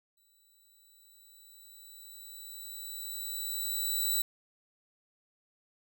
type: tone with exponential growth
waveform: 5% pulse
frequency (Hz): 3951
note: B7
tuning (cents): 0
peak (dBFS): -19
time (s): 0.17-4.22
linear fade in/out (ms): 5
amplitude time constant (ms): 880
effects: none